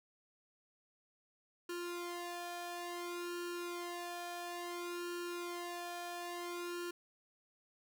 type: tone with flanger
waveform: sawtooth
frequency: 349.2 Hz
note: F4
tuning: in tune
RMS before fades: -43 dBFS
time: 1.69-6.91 s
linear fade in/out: 5 ms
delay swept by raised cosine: 0.7 to 1.23 ms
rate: 0.58 Hz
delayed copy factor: +0.9
effects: none